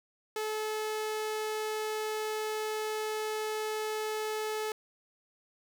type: tone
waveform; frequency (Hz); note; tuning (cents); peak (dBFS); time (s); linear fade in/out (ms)
sawtooth; 431.5; A4; -34; -28; 0.36-4.72; 2
effects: none